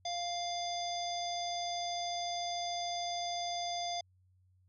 harmonic tone, 698.5 Hz, F5, in tune, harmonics 1 / 3 / 5 / 7 / 9, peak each -36 / -49 / -42 / -43 / -47 dBFS, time 0.05-4.01 s, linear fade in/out 5 ms, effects added 92 Hz sine -65 dBFS peak until 4.68 s

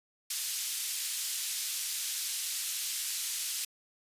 white band-pass noise, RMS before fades -35 dBFS, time 0.3-3.65 s, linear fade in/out 5 ms, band 3100 to 11000 Hz, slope 12 dB/octave, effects resampled to 32000 Hz

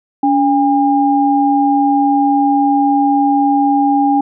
sine tone pair together, 283.9 / 808 Hz, C#4 / G#5, +41 / -48 cents, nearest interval octave + tritone, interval 1811 cents, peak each -12 dBFS, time 0.23-4.21 s, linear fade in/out 5 ms, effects none

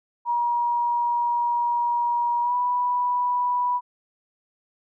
sine tone with pitch glide, 954 to 982 Hz, A#5 to B5, +40 to -10 cents, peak -20 dBFS, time 0.25-3.81 s, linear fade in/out 50 ms, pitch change +50 cents, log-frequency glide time 2.42-2.54 s, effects none

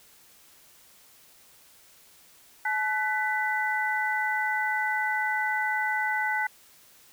sine tone cluster, 860 / 1500 / 1986 Hz, A5 / F#6 / B6, -40 / +23 / +9 cents, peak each -29 dBFS, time 2.65-6.47 s, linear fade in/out 5 ms, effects white hiss -56 dBFS RMS until 7.12 s

